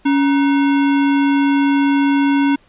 sine tone with sample-and-hold, 280 Hz, C#4, 18 cents sharp, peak -11 dBFS, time 0.05-2.56 s, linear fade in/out 10 ms, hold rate 1225 Hz, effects pink hiss -53 dBFS RMS until 2.68 s + resampled to 8000 Hz

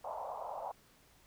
pink band-pass noise, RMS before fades -42 dBFS, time 0.04-0.72 s, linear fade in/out 5 ms, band 580 to 1000 Hz, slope 48 dB/octave, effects pink hiss -65 dBFS RMS until 1.26 s

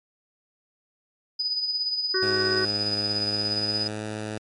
sine tone with tremolo, 4978 Hz, D#8, in tune, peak -22 dBFS, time 1.39-3.88 s, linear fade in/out 10 ms, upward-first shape sine, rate 17 Hz, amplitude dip 50%
harmonic tone, 375.7 Hz, F#4, 26 cents sharp, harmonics 1 / 3 / 4 / 5, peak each -25 / -35 / -28 / -36 dBFS, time 2.14-2.65 s, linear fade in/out 5 ms
10% pulse tone with pitch glide, 103.83 to 107.37 Hz, G#2 to A2, 0 to -42 cents, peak -22 dBFS, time 2.22-4.38 s, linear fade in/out 5 ms, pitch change +58 cents, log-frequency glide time 3.35-4.04 s
effects MP3 48 kbps

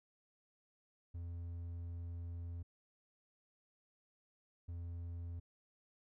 triangle tone bursts at uneven times, 85.6 Hz, F2, 34 cents flat, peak -40 dBFS, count 2, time 1.14-2.63 / 4.68-5.4 s, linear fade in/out 10 ms, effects none

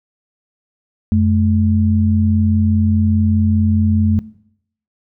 sine tone pair together, 90.7 / 215.6 Hz, F#2 / A3, -34 / -35 cents, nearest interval octave + minor third, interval 1499 cents, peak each -13 dBFS, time 1.12-4.19 s, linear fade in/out 0 ms, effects noise-tail reverb RT60 0.7 s tail -19 dB re dry

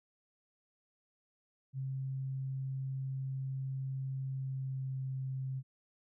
sine tone with pitch glide, 133.5 to 132.27 Hz, C3 to C3, +35 to +19 cents, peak -35 dBFS, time 1.73-5.63 s, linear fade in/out 50 ms, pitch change -16 cents, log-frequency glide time 4.28-5.01 s, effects none

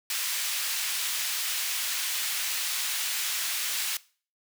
pink high-pass noise, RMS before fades -30 dBFS, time 0.1-3.97 s, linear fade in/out 2 ms, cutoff 2300 Hz, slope 12 dB/octave, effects noise-tail reverb RT60 0.4 s tail -20 dB re dry

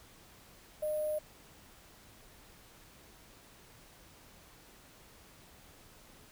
sine tone with sample-and-hold, 610 Hz, D#5, 34 cents flat, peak -31 dBFS, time 0.82-1.19 s, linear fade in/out 10 ms, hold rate 11025 Hz, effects pink hiss -58 dBFS RMS until 6.31 s

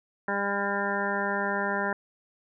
harmonic tone, 200.4 Hz, G3, 38 cents sharp, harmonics 1 / 2 / 3 / 4 / 5 / 7 / 8 / 9, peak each -34 / -34 / -34 / -34 / -34 / -34 / -34 / -34 dBFS, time 0.28-1.93 s, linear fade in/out 2 ms, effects none

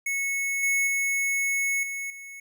square tone with level steps, 2200 Hz, C#7, 14 cents flat, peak -26 / -22 / -24 / -31 / -40 dBFS, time 0.06-2.4 s, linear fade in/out 5 ms, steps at 0.63 / 0.87 / 1.83 / 2.1 s, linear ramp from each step 2 ms, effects none

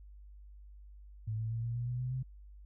sine tone with pitch steps, 109.2 / 111.88 / 114.63 / 117.44 / 120.33 / 123.28 / 126.31 / 129.41 Hz, A2 / A2 / A#2 / A#2 / B2 / B2 / B2 / C3, -13 / +29 / -29 / +13 / -45 / -3 / +39 / -19 cents, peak -33 dBFS, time 1.27-2.23 s, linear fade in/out 10 ms, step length 120 ms, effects added 50 Hz sine -50 dBFS peak until 2.65 s

